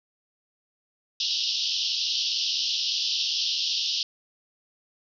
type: band-pass noise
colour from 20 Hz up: white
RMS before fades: -27 dBFS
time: 1.2-4.03 s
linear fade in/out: 2 ms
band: 2800 to 5600 Hz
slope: 96 dB/octave
effects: none